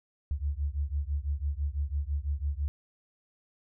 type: beating tone pair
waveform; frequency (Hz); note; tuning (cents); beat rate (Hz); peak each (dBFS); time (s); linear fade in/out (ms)
sine; 69.3 / 75.3; C#2 / D2; 0 / +44; 6; -31 / -32; 0.31-2.68; 0
effects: none